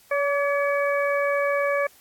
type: harmonic tone with a mistuned harmonic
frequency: 567 Hz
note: C#5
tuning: 39 cents sharp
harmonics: 1 / 2 / 3 / 4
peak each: -22 / -28 / -29 / -30 dBFS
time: 0.11-1.87 s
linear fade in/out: 5 ms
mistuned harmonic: 2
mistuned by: +22 cents
effects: white hiss -55 dBFS RMS until 2 s + AAC 64 kbps